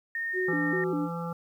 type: tone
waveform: sine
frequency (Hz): 1836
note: A#6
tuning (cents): -27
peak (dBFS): -29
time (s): 0.15-0.84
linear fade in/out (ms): 2
type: tone with vibrato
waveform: sine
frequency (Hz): 329.6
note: E4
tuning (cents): 0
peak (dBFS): -27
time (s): 0.33-1.09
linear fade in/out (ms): 50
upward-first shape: square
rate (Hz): 2.5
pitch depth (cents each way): 200
type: harmonic tone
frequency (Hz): 169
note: E3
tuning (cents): +43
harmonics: 1 / 3 / 5 / 7 / 8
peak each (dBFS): -33 / -38 / -40 / -41 / -42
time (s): 0.48-1.33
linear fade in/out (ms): 5
effects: 10-bit